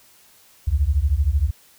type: beating tone pair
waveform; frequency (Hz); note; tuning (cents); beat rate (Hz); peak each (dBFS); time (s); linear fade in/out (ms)
sine; 65.41 / 78.41; C2 / D#2; 0 / +14; 13; -19; 0.67-1.51; 10
effects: white hiss -53 dBFS RMS until 1.78 s